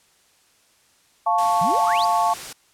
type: chord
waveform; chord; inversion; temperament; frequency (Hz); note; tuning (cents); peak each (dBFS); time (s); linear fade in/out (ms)
sine; F augmented; none; equal; 698.5 / 880 / 1108.7; F5 / A5 / C#6; 0 / 0 / 0; -21 / -20 / -22; 1.26-2.34; 10
type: noise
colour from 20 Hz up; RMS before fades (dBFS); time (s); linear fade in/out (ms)
white; -34; 1.38-2.53; 5
type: exponential sweep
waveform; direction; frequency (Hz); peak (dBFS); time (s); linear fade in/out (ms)
sine; up; 148.7 to 5020; -26; 1.61-2.05; 5
effects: white hiss -59 dBFS RMS until 2.73 s + low-pass 10000 Hz 12 dB/octave